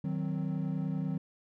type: chord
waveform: triangle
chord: C diminished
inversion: first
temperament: equal with one note detuned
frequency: 155.56 / 185.85 / 261.6 Hz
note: Eb3 / Gb3 / C4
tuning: 0 / +8 / 0 cents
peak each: -31 / -32 / -36 dBFS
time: 0.04-1.18 s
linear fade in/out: 5 ms
effects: tanh soft clip ceiling -22 dBFS